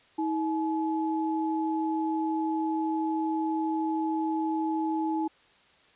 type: tone pair together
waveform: sine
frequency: 319.7 / 853.5 Hz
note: D#4 / G#5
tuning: +47 / +47 cents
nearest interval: octave + perfect fourth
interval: 1700 cents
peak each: -27 / -31 dBFS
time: 0.18-5.28 s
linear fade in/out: 10 ms
effects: white hiss -60 dBFS RMS until 5.95 s + resampled to 8000 Hz